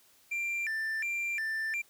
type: tone with vibrato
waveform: triangle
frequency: 2052 Hz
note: C7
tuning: 34 cents flat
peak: -29 dBFS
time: 0.31-1.82 s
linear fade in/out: 10 ms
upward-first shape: square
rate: 1.4 Hz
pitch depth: 250 cents each way
effects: white hiss -63 dBFS RMS until 1.89 s